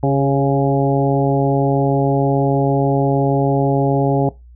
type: harmonic tone with a mistuned harmonic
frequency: 138.59 Hz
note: C#3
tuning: in tune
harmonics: 1 / 2 / 3 / 4 / 5 / 6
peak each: -16 / -19 / -21 / -22 / -23 / -24 dBFS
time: 0.03-4.29 s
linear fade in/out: 2 ms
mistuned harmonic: 3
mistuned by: -27 cents
effects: noise-tail reverb RT60 0.2 s tail -19 dB re dry + added 60 Hz sine -39 dBFS peak until 4.55 s